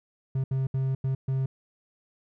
triangle tone bursts at uneven times, 132.9 Hz, C3, 27 cents sharp, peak -22 dBFS, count 5, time 0.35-0.44 / 0.51-0.67 / 0.74-0.95 / 1.04-1.15 / 1.28-1.46 s, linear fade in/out 5 ms, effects none

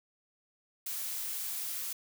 blue noise, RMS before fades -37 dBFS, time 0.86-1.93 s, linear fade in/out 5 ms, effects none

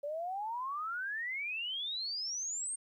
sine exponential sweep, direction up, 564 to 8790 Hz, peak -35 dBFS, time 0.03-2.76 s, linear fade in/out 10 ms, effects 12-bit

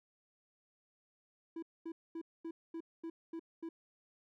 triangle tone bursts, 329.6 Hz, E4, in tune, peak -38 dBFS, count 8, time 1.56-3.69 s, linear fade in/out 5 ms, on 65 ms, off 230 ms, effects none

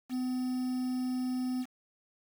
triangle tone with quantisation, 253.6 Hz, B3, 46 cents sharp, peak -28 dBFS, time 0.09-1.66 s, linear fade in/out 50 ms, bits 8, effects none

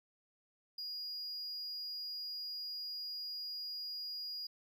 triangle tone, 4870 Hz, D#8, 38 cents flat, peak -39 dBFS, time 0.78-4.47 s, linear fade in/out 5 ms, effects none

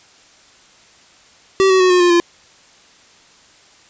square tone with pitch steps, 384.9 / 376.5 / 368.4 / 360.4 / 352.5 / 344.9 Hz, G4 / F#4 / F#4 / F#4 / F4 / F4, -32 / +30 / -7 / -45 / +16 / -22 cents, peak -10 dBFS, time 1.6-2.2 s, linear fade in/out 0 ms, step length 100 ms, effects white hiss -48 dBFS RMS until 3.89 s + resampled to 16000 Hz

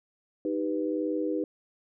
sine chord, Eb augmented, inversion none, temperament equal, 311.1 / 392 / 493.9 Hz, Eb4 / G4 / B4, 0 / 0 / 0 cents, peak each -29 / -33 / -32 dBFS, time 0.45-1.44 s, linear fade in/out 2 ms, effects none

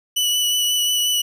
sawtooth tone with vibrato, 2960 Hz, F#7, in tune, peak -14 dBFS, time 0.16-1.22 s, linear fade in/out 10 ms, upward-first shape sine, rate 5.6 Hz, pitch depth 15 cents each way, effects none

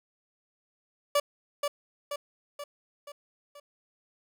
30% pulse tone with echo, 578 Hz, D5, 28 cents flat, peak -19 dBFS, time 1.15-1.2 s, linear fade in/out 5 ms, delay 480 ms, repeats 5, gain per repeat -5 dB, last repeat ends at 3.6 s, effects none

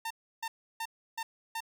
sawtooth tone bursts, 906 Hz, A#5, 50 cents flat, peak -30 dBFS, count 5, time 0.05-1.605 s, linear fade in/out 5 ms, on 55 ms, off 320 ms, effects none

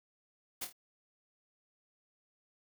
white noise with echo, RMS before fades -38 dBFS, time 0.61-0.65 s, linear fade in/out 10 ms, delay 26 ms, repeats 3, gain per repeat -7 dB, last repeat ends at 0.728 s, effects none

